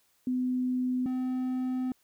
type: tone pair in turn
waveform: sine / triangle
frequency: 252.7 / 255.5 Hz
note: B3 / C4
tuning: +40 / -41 cents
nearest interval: unison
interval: 19 cents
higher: second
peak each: -26 dBFS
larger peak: neither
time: 0.27-1.06 / 1.06-1.92 s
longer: second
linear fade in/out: 2 ms
effects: white hiss -69 dBFS RMS until 2.03 s